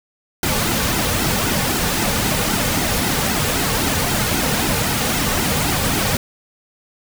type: noise with flanger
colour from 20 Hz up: pink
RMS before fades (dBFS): -19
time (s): 0.43-6.17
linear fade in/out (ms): 2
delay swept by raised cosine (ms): 1.7 to 3.1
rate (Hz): 3.8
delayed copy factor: -0.6
effects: none